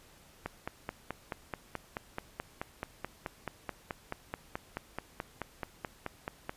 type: click train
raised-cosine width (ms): 0.5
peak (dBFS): -20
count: 29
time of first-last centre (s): 0.46-6.494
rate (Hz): 4.64
effects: pink hiss -59 dBFS RMS until 6.56 s + resampled to 32000 Hz